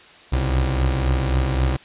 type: beating tone pair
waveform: 30% pulse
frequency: 64.8 / 68.6 Hz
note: C2 / C#2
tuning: -16 / -17 cents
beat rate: 3.8 Hz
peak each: -16 / -22 dBFS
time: 0.32-1.77 s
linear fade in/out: 10 ms
effects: white hiss -46 dBFS RMS until 1.84 s + resampled to 8000 Hz